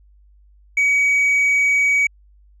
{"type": "tone with tanh clipping", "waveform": "sine", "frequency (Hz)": 2265, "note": "C#7", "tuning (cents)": 37, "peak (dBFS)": -14, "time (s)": [0.77, 2.07], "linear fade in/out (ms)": 5, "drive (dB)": 2, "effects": ["added 50 Hz sine -48 dBFS peak until 2.6 s"]}